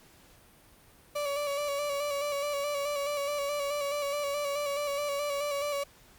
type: tone with vibrato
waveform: 35% pulse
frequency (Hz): 574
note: D5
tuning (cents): -40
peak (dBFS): -28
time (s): 1.15-5.84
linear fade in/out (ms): 10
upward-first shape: square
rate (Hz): 4.7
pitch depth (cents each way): 32
effects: pink hiss -58 dBFS RMS until 6.18 s + Opus 48 kbps